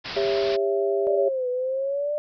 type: low-pass noise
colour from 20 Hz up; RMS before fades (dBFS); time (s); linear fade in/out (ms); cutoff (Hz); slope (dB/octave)
white; -34; 0.04-0.57; 20; 5200; 96
type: chord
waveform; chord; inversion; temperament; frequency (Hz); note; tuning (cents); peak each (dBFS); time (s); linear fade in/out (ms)
sine; C# diminished; second; just; 399.1 / 554.4 / 665.2; G4 / C#5 / E5; +31 / 0 / +16; -22 / -28 / -27; 0.16-1.29; 10
type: exponential two-way sweep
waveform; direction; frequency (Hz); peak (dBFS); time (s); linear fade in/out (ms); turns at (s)
sine; down then up; 599 to 493.9 to 599; -23; 1.07-2.18; 0; 1.49
effects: none